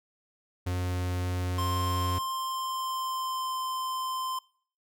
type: tone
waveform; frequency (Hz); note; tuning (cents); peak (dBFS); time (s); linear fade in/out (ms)
45% pulse; 90.2; F#2; -44; -28; 0.66-2.19; 10
type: tone with pitch glide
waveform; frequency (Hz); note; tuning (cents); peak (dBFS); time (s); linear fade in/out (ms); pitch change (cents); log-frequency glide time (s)
square; 1055 to 1037.5; C6 to C6; +14 to -15; -31; 1.58-4.39; 5; -29; 1.95-3.58
effects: noise-tail reverb RT60 0.5 s tail -23 dB re dry